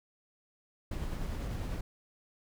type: noise with tremolo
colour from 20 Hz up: brown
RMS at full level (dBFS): -35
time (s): 0.91-1.81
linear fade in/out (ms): 5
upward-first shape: sine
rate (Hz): 10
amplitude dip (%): 25
effects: none